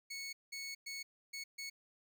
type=tone bursts at uneven times; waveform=20% pulse; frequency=2209 Hz; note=C#7; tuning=7 cents flat; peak=-37 dBFS; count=5; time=0.1-0.33 / 0.52-0.75 / 0.86-1.03 / 1.33-1.44 / 1.58-1.7 s; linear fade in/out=10 ms; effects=none